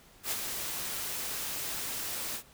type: noise with ADSR envelope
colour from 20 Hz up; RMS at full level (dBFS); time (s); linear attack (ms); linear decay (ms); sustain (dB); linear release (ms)
white; -31; 0.23-2.43; 80; 43; -5; 77
effects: pink hiss -58 dBFS RMS until 2.53 s